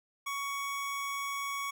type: tone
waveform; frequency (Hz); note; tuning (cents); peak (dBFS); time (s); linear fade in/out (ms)
25% pulse; 1118; C#6; +14; -30; 0.26-1.71; 10
effects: none